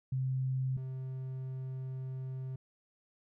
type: tone pair in turn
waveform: sine / triangle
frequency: 130.81 / 130.81 Hz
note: C3 / C3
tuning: 0 / 0 cents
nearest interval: unison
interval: 0 cents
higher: neither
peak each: -30 / -35 dBFS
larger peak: first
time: 0.12-0.77 / 0.77-2.56 s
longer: second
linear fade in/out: 5 ms
effects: none